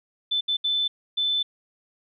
sine tone bursts at uneven times, 3520 Hz, A7, in tune, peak -21 dBFS, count 4, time 0.31-0.41 / 0.48-0.57 / 0.64-0.88 / 1.17-1.43 s, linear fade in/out 10 ms, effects none

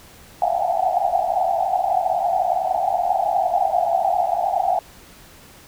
pink band-pass noise, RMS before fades -20 dBFS, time 0.42-4.79 s, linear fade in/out 2 ms, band 680 to 800 Hz, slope 96 dB/octave, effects pink hiss -46 dBFS RMS until 5.67 s

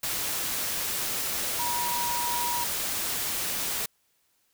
sine tone in noise, 959 Hz, A#5, 49 cents sharp, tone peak -29 dBFS, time 1.59-2.64 s, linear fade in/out 5 ms, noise white, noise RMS -30 dBFS, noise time 0.03-3.86 s, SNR -2 dB, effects white hiss -70 dBFS RMS until 4.53 s

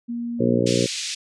sine tone, 236.5 Hz, A#3, 25 cents sharp, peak -25 dBFS, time 0.08-0.6 s, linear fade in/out 20 ms
harmonic tone, 59.8 Hz, A#1, 45 cents sharp, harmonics 2 / 3 / 4 / 5 / 6 / 7 / 8 / 9, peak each -26 / -26 / -26 / -26 / -26 / -26 / -26 / -26 dBFS, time 0.39-0.87 s, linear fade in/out 20 ms
white band-pass noise, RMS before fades -29 dBFS, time 0.66-1.15 s, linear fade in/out 10 ms, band 2400 to 6800 Hz, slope 24 dB/octave
effects resampled to 24000 Hz

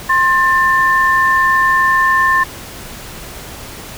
sine tone pair together, 1060 / 1782.7 Hz, C6 / A6, +22 / +22 cents, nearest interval major sixth, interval 900 cents, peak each -12 dBFS, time 0.09-2.44 s, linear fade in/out 10 ms, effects pink hiss -31 dBFS RMS until 3.97 s

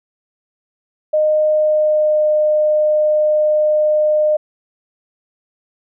sine tone with pitch glide, 614 to 608.7 Hz, D#5 to D#5, -23 to -38 cents, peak -11 dBFS, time 1.13-4.37 s, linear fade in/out 10 ms, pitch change -15 cents, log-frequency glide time 1.49-2.3 s, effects none

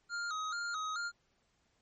square tone with vibrato, 1331 Hz, E6, 16 cents sharp, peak -36 dBFS, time 0.09-1.12 s, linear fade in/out 50 ms, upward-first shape square, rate 2.3 Hz, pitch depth 91 cents each way, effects pink hiss -75 dBFS RMS until 1.81 s + MP3 32 kbps

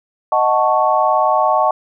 sine chord, D# half-diminished seventh, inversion none, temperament equal, 622.3 / 740 / 880 / 1108.7 Hz, D#5 / F#5 / A5 / C#6, 0 / 0 / 0 / 0 cents, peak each -17 dBFS, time 0.32-1.71 s, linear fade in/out 2 ms, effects none

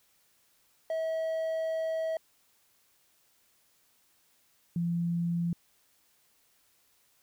triangle / sine tone pair in turn, 645 / 170.84 Hz, E5 / F3, -38 / -38 cents, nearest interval octave + major seventh, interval 2300 cents, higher first, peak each -27 / -27 dBFS, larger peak neither, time 0.9-2.17 / 4.76-5.53 s, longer first, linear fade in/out 2 ms, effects white hiss -68 dBFS RMS until 7.22 s

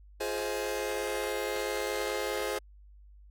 sawtooth chord, F minor seventh, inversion none, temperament just, 349.2 / 419.1 / 523.8 / 628.6 Hz, F4 / Ab4 / C5 / Eb5, 0 / +16 / +2 / +18 cents, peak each -35 / -30 / -31 / -36 dBFS, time 0.2-2.59 s, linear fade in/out 10 ms, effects added 50 Hz sine -51 dBFS peak until 3.3 s + AAC 64 kbps

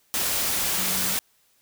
sine tone in noise, 187.3 Hz, F#3, 21 cents sharp, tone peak -36 dBFS, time 0.78-1.14 s, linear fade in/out 0 ms, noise white, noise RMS -25 dBFS, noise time 0.14-1.19 s, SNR -14 dB, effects white hiss -64 dBFS RMS until 1.61 s

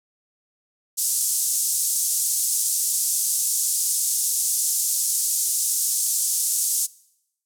pink band-pass noise, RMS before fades -23 dBFS, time 0.97-6.87 s, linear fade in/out 20 ms, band 6600 to 12000 Hz, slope 24 dB/octave, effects noise-tail reverb RT60 0.8 s tail -22 dB re dry

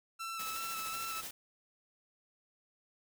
sawtooth tone with vibrato, 1325 Hz, E6, 9 cents sharp, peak -35 dBFS, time 0.19-1.22 s, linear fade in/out 20 ms, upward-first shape square, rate 2.7 Hz, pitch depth 20 cents each way
white noise with tremolo, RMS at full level -42 dBFS, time 0.39-1.31 s, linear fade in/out 5 ms, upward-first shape triangle, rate 13 Hz, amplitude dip 45%
effects none

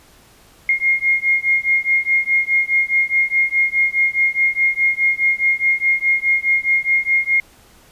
sine beating tone pair, 2135 / 2139.8 Hz, C7 / C7, +34 / +38 cents, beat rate 4.8 Hz, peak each -17 dBFS, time 0.69-7.4 s, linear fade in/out 2 ms, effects pink hiss -49 dBFS RMS until 7.91 s + resampled to 32000 Hz

